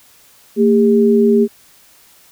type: tone pair together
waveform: sine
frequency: 226.7 / 404 Hz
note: A#3 / G#4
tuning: -48 / -48 cents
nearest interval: minor seventh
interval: 1000 cents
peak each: -11 dBFS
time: 0.56-1.48 s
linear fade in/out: 50 ms
effects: white hiss -48 dBFS RMS until 2.31 s